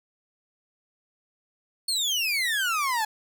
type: exponential sweep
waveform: 30% pulse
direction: down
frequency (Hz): 4435 to 839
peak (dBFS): -21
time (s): 1.88-3.05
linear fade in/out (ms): 5
effects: none